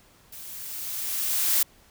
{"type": "noise with level ramp", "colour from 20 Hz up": "blue", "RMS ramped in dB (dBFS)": [-42, -21], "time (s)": [0.32, 1.63], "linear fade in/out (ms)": 5, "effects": ["pink hiss -57 dBFS RMS until 1.9 s"]}